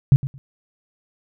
sine tone with echo, 136.3 Hz, C#3, 29 cents flat, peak -7 dBFS, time 0.12-0.16 s, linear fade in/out 0 ms, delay 110 ms, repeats 2, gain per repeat -15 dB, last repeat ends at 0.38 s, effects none

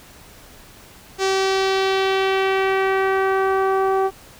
sawtooth tone with low-pass filter sweep, 384.5 Hz, G4, 33 cents flat, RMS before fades -19 dBFS, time 1.18-4.11 s, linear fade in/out 50 ms, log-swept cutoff 6300 to 940 Hz, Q 1.6, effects pink hiss -45 dBFS RMS until 4.39 s

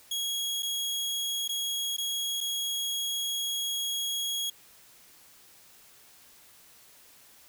sawtooth tone with dropouts, 3311 Hz, G#7, 6 cents flat, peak -26 dBFS, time 0.11-4.5 s, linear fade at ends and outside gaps 5 ms, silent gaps 0.624-0.629 / 1.479-1.491 / 1.967-1.981 / 2.406-2.41 s, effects white hiss -56 dBFS RMS until 7.48 s

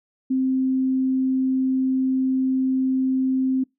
sine tone, 261.6 Hz, C4, in tune, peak -18 dBFS, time 0.3-3.64 s, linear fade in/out 10 ms, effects noise-tail reverb RT60 0.2 s tail -26 dB re dry

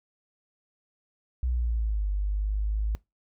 sine linear two-way sweep, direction down then up, 62.9 to 49.37 to 53.4 Hz, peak -24 dBFS, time 1.43-2.95 s, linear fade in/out 0 ms, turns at 2.1 s, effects noise-tail reverb RT60 0.2 s tail -22 dB re dry

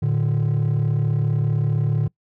triangle tone pair together, 113.66 / 149.1 Hz, A#2 / D3, -43 / +27 cents, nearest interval perfect fourth, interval 470 cents, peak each -17 dBFS, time 0.02-2.08 s, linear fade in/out 10 ms, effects noise-tail reverb RT60 0.1 s tail -23 dB re dry + tanh soft clip ceiling -13 dBFS

